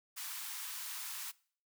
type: high-pass noise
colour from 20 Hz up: white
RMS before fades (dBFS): -43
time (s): 0.16-1.32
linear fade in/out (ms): 20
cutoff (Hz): 870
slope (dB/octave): 48
effects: noise-tail reverb RT60 0.5 s tail -22 dB re dry